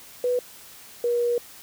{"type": "tone pair in turn", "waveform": "sine", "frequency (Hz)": [493.9, 478.7], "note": ["B4", "A#4"], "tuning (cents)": [0, 46], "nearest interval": "minor second", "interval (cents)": 54, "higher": "first", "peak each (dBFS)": -20, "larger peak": "neither", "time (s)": [[0.24, 0.39], [1.04, 1.38]], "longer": "second", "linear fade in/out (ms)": 2, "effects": ["white hiss -46 dBFS RMS until 1.62 s"]}